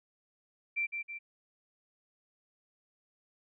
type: tone with echo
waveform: sine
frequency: 2351 Hz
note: D7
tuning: 1 cent sharp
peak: -29 dBFS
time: 0.76-0.87 s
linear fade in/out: 20 ms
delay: 160 ms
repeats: 2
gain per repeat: -5 dB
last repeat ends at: 1.19 s
effects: none